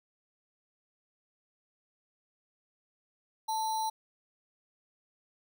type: tone with sample-and-hold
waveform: sine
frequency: 880 Hz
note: A5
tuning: in tune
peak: -29 dBFS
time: 3.48-3.9 s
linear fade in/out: 10 ms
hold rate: 4900 Hz
effects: none